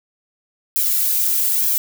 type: noise with flanger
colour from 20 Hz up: violet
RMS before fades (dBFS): -18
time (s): 0.76-1.78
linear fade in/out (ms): 0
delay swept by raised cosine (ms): 1.2 to 3.3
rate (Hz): 1.1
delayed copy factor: +0.85
effects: none